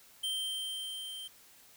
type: tone with level ramp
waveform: square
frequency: 3136 Hz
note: G7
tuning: in tune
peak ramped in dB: -32 to -42 dBFS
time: 0.23-1.28 s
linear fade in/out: 10 ms
effects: white hiss -59 dBFS RMS until 1.76 s